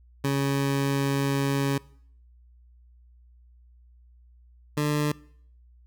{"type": "tone pair in turn", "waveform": "20% pulse", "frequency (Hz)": [138.7, 148.57], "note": ["C#3", "D3"], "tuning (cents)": [1, 20], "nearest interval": "minor second", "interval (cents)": 119, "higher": "second", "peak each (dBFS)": -18, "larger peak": "neither", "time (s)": [[0.24, 1.78], [4.77, 5.12]], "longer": "first", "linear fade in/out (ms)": 5, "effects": ["noise-tail reverb RT60 0.6 s tail -22 dB re dry", "added 60 Hz sine -52 dBFS peak until 5.86 s"]}